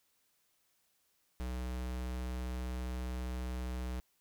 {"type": "tone", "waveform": "square", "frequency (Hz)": 62.5, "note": "B1", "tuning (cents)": 21, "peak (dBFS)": -37, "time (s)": [1.4, 4], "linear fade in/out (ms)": 0, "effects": ["white hiss -75 dBFS RMS until 4.2 s"]}